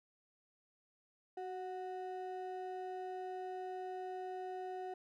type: ring-modulated tone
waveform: triangle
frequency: 554.4 Hz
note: C#5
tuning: in tune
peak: -36 dBFS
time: 1.37-4.94 s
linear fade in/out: 5 ms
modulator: 181 Hz
effects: none